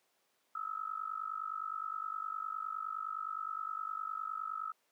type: tone with amplitude modulation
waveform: sine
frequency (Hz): 1296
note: E6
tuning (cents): -30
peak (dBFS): -33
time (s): 0.55-4.72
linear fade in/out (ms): 5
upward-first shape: sine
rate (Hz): 49.7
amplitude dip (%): 90
effects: pink hiss -75 dBFS RMS until 4.91 s + high-pass 400 Hz 12 dB/octave